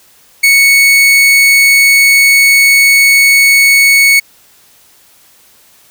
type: tone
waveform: 40% pulse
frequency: 2217 Hz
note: C#7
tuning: in tune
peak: -3 dBFS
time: 0.43-4.2 s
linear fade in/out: 10 ms
effects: white hiss -45 dBFS RMS until 5.9 s